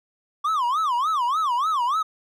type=tone with vibrato; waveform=triangle; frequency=1115 Hz; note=C#6; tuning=10 cents sharp; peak=-18 dBFS; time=0.44-2.03 s; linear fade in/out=10 ms; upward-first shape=sine; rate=3.4 Hz; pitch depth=280 cents each way; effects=none